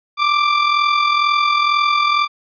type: tone with amplitude modulation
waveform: sawtooth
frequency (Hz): 1177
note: D6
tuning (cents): +3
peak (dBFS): -7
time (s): 0.17-2.28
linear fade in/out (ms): 50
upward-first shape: sine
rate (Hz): 42.1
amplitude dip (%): 50
effects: resampled to 11025 Hz